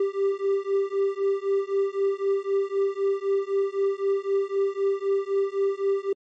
triangle beating tone pair, 392 / 395.9 Hz, G4 / G4, 0 / +17 cents, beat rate 3.9 Hz, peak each -23 dBFS, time 0-6.13 s, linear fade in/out 5 ms, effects MP3 32 kbps

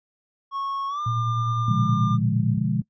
triangle tone with pitch glide, 1100 to 1199.6 Hz, C#6 to D6, -14 to +36 cents, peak -24 dBFS, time 0.51-2.18 s, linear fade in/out 50 ms, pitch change +150 cents, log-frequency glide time 0.88-1.01 s
sine tone with tremolo, 114.7 Hz, A#2, 28 cents flat, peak -22 dBFS, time 1.06-2.58 s, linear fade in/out 5 ms, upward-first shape sine, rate 9.7 Hz, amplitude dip 30%
sine chord, B diminished seventh, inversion none, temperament equal, 123.47 / 146.83 / 174.61 / 207.7 Hz, B2 / D3 / F3 / Ab3, 0 / 0 / 0 / 0 cents, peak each -26 dBFS, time 1.68-2.82 s, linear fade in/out 5 ms
effects noise-tail reverb RT60 0.1 s tail -21 dB re dry + resampled to 16000 Hz

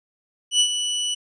sawtooth tone with ADSR envelope, 2960 Hz, F#7, in tune, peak -10 dBFS, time 0.51-1.15 s, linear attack 89 ms, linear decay 77 ms, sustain -9 dB, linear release 14 ms, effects resampled to 22050 Hz

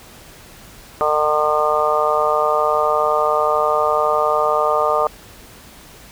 harmonic tone, 151.6 Hz, D#3, 45 cents flat, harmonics 3 / 4 / 5 / 6 / 7 / 8, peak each -22 / -19 / -23 / -25 / -24 / -19 dBFS, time 1.01-5.07 s, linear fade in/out 0 ms, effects pink hiss -42 dBFS RMS until 6.11 s

